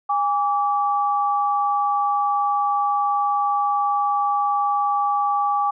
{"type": "tone pair together", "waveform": "sine", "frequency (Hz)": [816, 1154.7], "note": ["G#5", "D6"], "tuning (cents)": [-31, -30], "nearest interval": "tritone", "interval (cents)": 601, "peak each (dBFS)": [-20, -21], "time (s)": [0.09, 5.71], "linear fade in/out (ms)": 10, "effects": []}